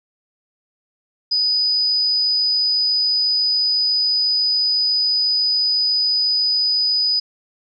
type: tone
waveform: sine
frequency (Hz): 4977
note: D#8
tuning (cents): 0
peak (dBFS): -15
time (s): 1.31-7.2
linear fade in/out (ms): 10
effects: none